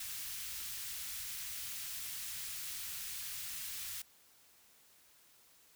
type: band-stop noise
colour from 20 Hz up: white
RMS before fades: -43 dBFS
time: 0-4.02 s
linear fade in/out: 5 ms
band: 110 to 1800 Hz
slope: 12 dB/octave
effects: white hiss -65 dBFS RMS until 5.75 s